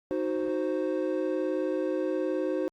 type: chord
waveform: triangle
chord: C diminished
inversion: first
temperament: equal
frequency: 311.1 / 370 / 523.3 Hz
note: Eb4 / Gb4 / C5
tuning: 0 / 0 / 0 cents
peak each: -29 dBFS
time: 0.11-2.68 s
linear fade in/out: 0 ms
effects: Opus 32 kbps